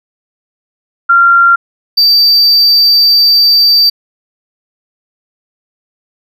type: tone pair in turn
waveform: sine / triangle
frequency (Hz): 1382 / 4648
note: F6 / D8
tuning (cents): -19 / -19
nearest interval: octave + major sixth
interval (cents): 2100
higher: second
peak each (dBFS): -3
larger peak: neither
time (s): 1.09-1.56 / 1.97-3.9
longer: second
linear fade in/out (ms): 10
effects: none